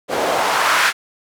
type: noise with band-pass filter sweep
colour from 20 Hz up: white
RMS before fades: -17 dBFS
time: 0.08-0.93 s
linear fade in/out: 50 ms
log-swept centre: 450 to 1700 Hz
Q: 1.7
effects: none